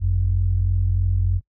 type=tone pair together; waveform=sine; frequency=48.76 / 92 Hz; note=G1 / F#2; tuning=-8 / -9 cents; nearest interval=major seventh; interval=1099 cents; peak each=-20 / -18 dBFS; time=0-1.41 s; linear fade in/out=50 ms; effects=noise-tail reverb RT60 0.1 s tail -23 dB re dry + tanh soft clip ceiling -9 dBFS